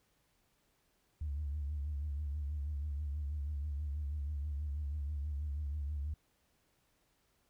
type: tone with vibrato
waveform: sine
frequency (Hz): 73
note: D2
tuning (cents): -10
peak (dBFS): -34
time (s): 1.21-6.14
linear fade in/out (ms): 5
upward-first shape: triangle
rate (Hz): 6.2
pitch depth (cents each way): 100
effects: tanh soft clip ceiling -31 dBFS + pink hiss -75 dBFS RMS until 7.49 s